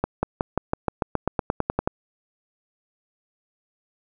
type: accelerating click train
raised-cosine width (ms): 1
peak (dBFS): -7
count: 15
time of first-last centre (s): 0.04-1.875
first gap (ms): 190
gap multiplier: 0.94
effects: none